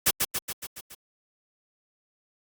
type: noise with echo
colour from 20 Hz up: white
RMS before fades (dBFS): -20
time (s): 0.06-0.11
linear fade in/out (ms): 10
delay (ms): 140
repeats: 6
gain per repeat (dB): -4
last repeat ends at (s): 0.95
effects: Opus 48 kbps